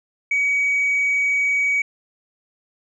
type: tone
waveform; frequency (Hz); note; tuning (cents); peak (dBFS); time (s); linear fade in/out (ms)
sine; 2263; C#7; +35; -15; 0.31-1.82; 5
effects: tanh soft clip ceiling -14 dBFS